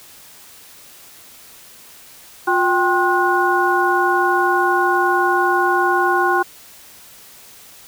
sine tone cluster, 355.5 / 784 / 1063 / 1457 Hz, F4 / G5 / C6 / F#6, +31 / 0 / +27 / -27 cents, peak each -19 dBFS, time 2.47-6.43 s, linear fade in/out 10 ms, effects white hiss -43 dBFS RMS until 7.87 s

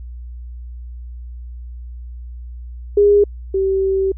sine tone pair in turn, 408.7 / 385.8 Hz, G#4 / G4, -28 / -28 cents, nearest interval minor second, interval 100 cents, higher first, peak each -8 / -14 dBFS, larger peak first, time 2.97-3.24 / 3.54-4.12 s, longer second, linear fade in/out 5 ms, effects added 60 Hz sine -29 dBFS peak until 4.17 s

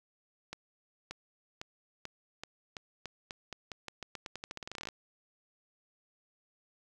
accelerating click train, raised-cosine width 0.2 ms, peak -23 dBFS, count 28, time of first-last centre 0.53-4.888 s, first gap 580 ms, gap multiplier 0.87, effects 10-bit

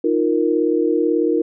sine chord, Eb suspended second, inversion none, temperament equal, 311.1 / 349.2 / 466.2 Hz, Eb4 / F4 / Bb4, 0 / 0 / 0 cents, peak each -19 dBFS, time 0.04-1.42 s, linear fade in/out 5 ms, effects none

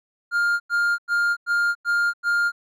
triangle tone bursts, 1406 Hz, F6, 11 cents sharp, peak -16 dBFS, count 6, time 0.31-2.52 s, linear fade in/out 50 ms, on 290 ms, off 94 ms, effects none

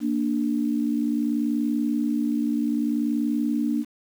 sine tone pair together, 233.1 / 293.7 Hz, A#3 / D4, 0 / 0 cents, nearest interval major third, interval 400 cents, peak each -24 / -24 dBFS, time 0-3.85 s, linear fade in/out 50 ms, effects 8-bit

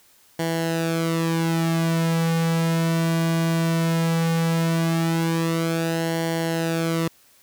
sawtooth tone with flanger, 164.81 Hz, E3, in tune, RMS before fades -22 dBFS, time 0.39-7.08 s, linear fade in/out 5 ms, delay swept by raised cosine 0.79 to 3.79 ms, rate 0.17 Hz, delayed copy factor -0.7, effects white hiss -56 dBFS RMS until 7.42 s

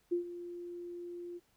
sine tone with ADSR envelope, 349.2 Hz, F4, in tune, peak -27 dBFS, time 0.11-1.4 s, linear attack 16 ms, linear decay 110 ms, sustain -14 dB, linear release 34 ms, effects pink hiss -72 dBFS RMS until 1.56 s

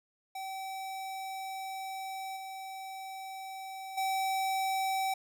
square tone with level steps, 768 Hz, G5, 36 cents flat, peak -38 / -41 / -30 dBFS, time 0.35-5.14 s, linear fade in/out 5 ms, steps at 2.36 / 3.97 s, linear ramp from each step 10 ms, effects none

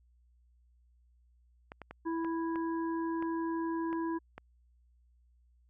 clicks, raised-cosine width 0.5 ms, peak -29 dBFS, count 8, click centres 1.719 / 1.817 / 1.91 / 2.247 / 2.558 / 3.225 / 3.929 / 4.38 s
harmonic tone, 329.6 Hz, E4, in tune, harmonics 1 / 3 / 5, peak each -32 / -39 / -48 dBFS, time 2.05-4.19 s, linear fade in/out 20 ms
effects added 60 Hz sine -63 dBFS peak until 5.69 s

